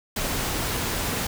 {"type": "noise", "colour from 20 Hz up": "pink", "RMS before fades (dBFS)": -27, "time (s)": [0.16, 1.27], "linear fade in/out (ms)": 5, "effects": []}